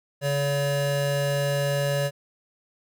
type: tone pair together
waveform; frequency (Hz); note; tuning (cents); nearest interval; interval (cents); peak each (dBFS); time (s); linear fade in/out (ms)
square; 141.85 / 568; C#3 / C#5; +40 / +42; 2 octaves; 2402; -26 / -26; 0.21-2.11; 50
effects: none